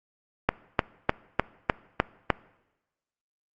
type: click train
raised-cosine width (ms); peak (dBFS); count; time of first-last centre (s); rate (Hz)
0.5; -4; 7; 0.49-2.303; 3.31
effects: noise-tail reverb RT60 1.0 s tail -21 dB re dry + Opus 48 kbps